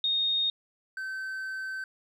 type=tone pair in turn; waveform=sine / triangle; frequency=3704 / 1540.3 Hz; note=A#7 / G6; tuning=-12 / -31 cents; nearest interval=octave + minor third; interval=1519 cents; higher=first; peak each=-24 / -31 dBFS; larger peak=first; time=0.04-0.5 / 0.97-1.84 s; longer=second; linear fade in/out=2 ms; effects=none